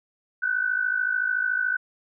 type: tone pair together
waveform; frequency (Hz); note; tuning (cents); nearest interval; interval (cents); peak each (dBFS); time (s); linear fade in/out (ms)
sine; 1480.3 / 1534; F#6 / G6; 0 / -38; minor second; 62; -24 / -26; 0.42-1.77; 10
effects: none